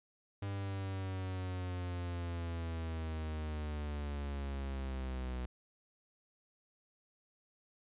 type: linear sweep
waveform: 45% pulse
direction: down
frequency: 100 to 61.9 Hz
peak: -37 dBFS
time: 0.42-5.46 s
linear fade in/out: 5 ms
effects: resampled to 8000 Hz